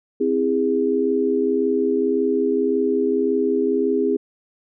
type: chord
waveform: sine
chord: C augmented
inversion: none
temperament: just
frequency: 261.6 / 327 / 408.8 Hz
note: C4 / E4 / G#4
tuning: 0 / -14 / -27 cents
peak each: -22 / -24 / -19 dBFS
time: 0.2-4.17 s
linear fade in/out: 10 ms
effects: none